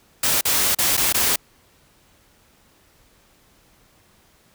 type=noise with dropouts; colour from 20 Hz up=white; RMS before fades=-19 dBFS; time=0.23-1.36 s; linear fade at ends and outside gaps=5 ms; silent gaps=0.411-0.452 / 0.749-0.786 / 0.969-0.975 / 1.126-1.143 s; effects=pink hiss -57 dBFS RMS until 4.54 s